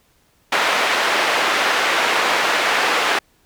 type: band-pass noise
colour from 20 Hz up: white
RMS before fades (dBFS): -18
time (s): 0.52-3.19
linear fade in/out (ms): 5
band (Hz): 450 to 2200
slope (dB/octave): 12
effects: pink hiss -59 dBFS RMS until 3.45 s